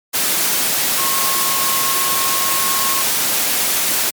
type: tone in noise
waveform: sine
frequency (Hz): 1083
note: C#6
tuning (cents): -41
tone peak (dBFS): -22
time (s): 0.97-3.03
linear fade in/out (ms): 20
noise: white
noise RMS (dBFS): -17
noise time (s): 0.13-4.11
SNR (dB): -8
effects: high-pass 150 Hz 12 dB/octave + MP3 96 kbps